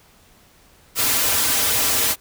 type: noise with comb filter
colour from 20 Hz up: white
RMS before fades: -19 dBFS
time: 0.95-2.16 s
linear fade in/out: 50 ms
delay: 5.5 ms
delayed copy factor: -0.75
effects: pink hiss -53 dBFS RMS until 2.2 s